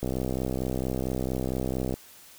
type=click train; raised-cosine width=2 ms; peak=-16 dBFS; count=124; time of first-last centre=0.03-1.94 s; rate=64.4 Hz; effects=white hiss -51 dBFS RMS until 2.38 s